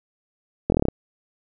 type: slowing click train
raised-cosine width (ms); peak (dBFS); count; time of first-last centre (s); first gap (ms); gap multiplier
2; -6; 8; 0.7-0.885; 22; 1.06
effects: none